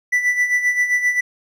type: tone with tremolo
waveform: triangle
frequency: 1975.5 Hz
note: B6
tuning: in tune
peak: -11 dBFS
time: 0.12-1.21 s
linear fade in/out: 10 ms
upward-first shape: sine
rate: 7.6 Hz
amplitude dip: 65%
effects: none